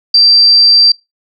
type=tone; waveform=sine; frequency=4696 Hz; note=D8; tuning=1 cent flat; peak=-3 dBFS; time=0.14-0.92 s; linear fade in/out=5 ms; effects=noise-tail reverb RT60 0.2 s tail -23 dB re dry